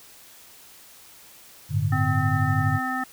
sine chord, G suspended second, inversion none, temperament just, 98 / 110.25 / 147 Hz, G2 / A2 / D3, 0 / +4 / +2 cents, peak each -25 dBFS, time 1.69-2.8 s, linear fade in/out 50 ms
harmonic tone, 257.7 Hz, C4, 26 cents flat, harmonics 1 / 3 / 5 / 7, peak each -30 / -30 / -30 / -30 dBFS, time 1.92-3.04 s, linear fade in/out 5 ms
effects white hiss -49 dBFS RMS until 3.12 s

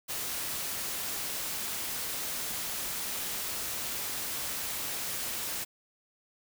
white noise, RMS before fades -35 dBFS, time 0.08-5.65 s, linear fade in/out 20 ms, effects none

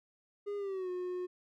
triangle tone with pitch glide, 408.2 to 361.6 Hz, G#4 to F#4, -30 to -40 cents, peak -33 dBFS, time 0.46-1.27 s, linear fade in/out 20 ms, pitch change -210 cents, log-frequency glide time 0.57-0.9 s, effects none

